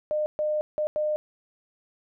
sine tone bursts at uneven times, 607 Hz, D#5, 43 cents flat, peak -23 dBFS, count 4, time 0.11-0.26 / 0.39-0.61 / 0.78-0.87 / 0.96-1.16 s, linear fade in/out 0 ms, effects none

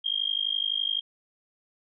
sine tone with amplitude modulation, 3218 Hz, G7, 45 cents sharp, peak -21 dBFS, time 0.04-1.01 s, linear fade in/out 20 ms, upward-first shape sine, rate 51.8 Hz, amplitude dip 100%, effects none

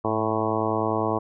harmonic tone with a mistuned harmonic, 110 Hz, A2, in tune, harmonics 1 / 2 / 3 / 4 / 5 / 6 / 7 / 8 / 9 / 10, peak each -32 / -32 / -29 / -29 / -32 / -30 / -32 / -33 / -31 / -32 dBFS, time 0.04-1.19 s, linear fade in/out 10 ms, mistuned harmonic 1, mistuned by -57 cents, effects none

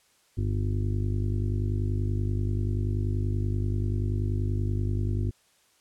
harmonic tone, 50.4 Hz, G1, 49 cents sharp, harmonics 1 / 2 / 3 / 5 / 6 / 7 / 8, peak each -30 / -26 / -39 / -37 / -44 / -39 / -49 dBFS, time 0.37-5.31 s, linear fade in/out 10 ms, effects white hiss -64 dBFS RMS until 5.8 s + low-pass 10000 Hz 12 dB/octave

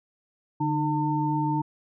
sine tone cluster, 147.2 / 305.8 / 902 Hz, D3 / D#4 / A5, +4 / -30 / +43 cents, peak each -27 dBFS, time 0.6-1.62 s, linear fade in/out 10 ms, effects none

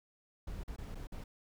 brown noise with dropouts, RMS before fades -43 dBFS, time 0.47-1.24 s, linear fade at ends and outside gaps 5 ms, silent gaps 0.635-0.678 / 0.763-0.782 / 0.948-0.953 / 1.071-1.12 s, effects none

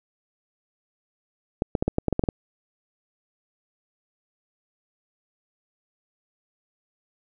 clicks, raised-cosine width 2 ms, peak -8 dBFS, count 10, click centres 1.621 / 1.752 / 1.825 / 1.88 / 1.984 / 2.083 / 2.127 / 2.194 / 2.238 / 2.288 s, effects none

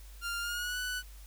sawtooth tone with pitch glide, 1396.9 to 1488.5 Hz, F6 to F#6, 0 to +10 cents, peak -30 dBFS, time 0.21-1.03 s, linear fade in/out 50 ms, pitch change +110 cents, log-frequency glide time 0.4-0.79 s, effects added 50 Hz sine -47 dBFS peak until 1.26 s + white hiss -58 dBFS RMS until 1.26 s

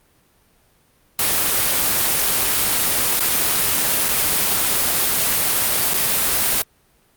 white noise with dropouts, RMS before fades -18 dBFS, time 1.19-6.62 s, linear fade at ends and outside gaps 1 ms, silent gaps 3.194-3.205 / 4.084-4.088 / 5.936-5.941 s, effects pink hiss -58 dBFS RMS until 7.16 s + Opus 32 kbps

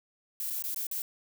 violet noise with dropouts, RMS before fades -34 dBFS, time 0.4-1.02 s, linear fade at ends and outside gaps 1 ms, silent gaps 0.501-0.505 / 0.623-0.639 / 0.745-0.761 / 0.868-0.913 s, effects none

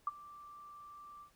sine tone with ADSR envelope, 1174 Hz, D6, 1 cent flat, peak -29 dBFS, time 0.07-1.31 s, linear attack 3 ms, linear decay 27 ms, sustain -21 dB, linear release 94 ms, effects pink hiss -70 dBFS RMS until 1.35 s

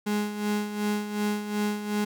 35% pulse tone with tremolo, 208.4 Hz, G#3, 6 cents sharp, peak -22 dBFS, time 0.06-2.05 s, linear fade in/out 10 ms, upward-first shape sine, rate 2.7 Hz, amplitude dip 65%, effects none

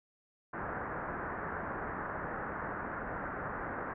white low-pass noise, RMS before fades -39 dBFS, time 0.53-3.94 s, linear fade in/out 10 ms, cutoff 1700 Hz, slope 48 dB/octave, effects none

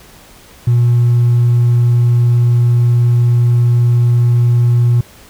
triangle tone with hard clipping, 120 Hz, B2, 49 cents flat, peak -7 dBFS, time 0.67-5.01 s, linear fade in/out 5 ms, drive 2 dB, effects pink hiss -41 dBFS RMS until 5.29 s

